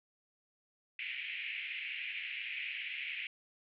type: band-pass noise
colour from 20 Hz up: pink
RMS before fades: -41 dBFS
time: 0.99-3.27 s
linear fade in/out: 2 ms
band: 2100 to 2800 Hz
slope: 48 dB/octave
effects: none